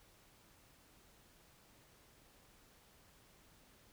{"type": "silence", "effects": ["pink hiss -66 dBFS RMS until 3.92 s"]}